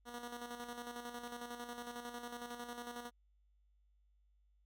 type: tone with tremolo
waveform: 10% pulse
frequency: 240.4 Hz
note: B3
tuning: 46 cents flat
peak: -35 dBFS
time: 0.05-3.11 s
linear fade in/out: 50 ms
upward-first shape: square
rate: 11 Hz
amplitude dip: 50%
effects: added 50 Hz sine -69 dBFS peak until 4.65 s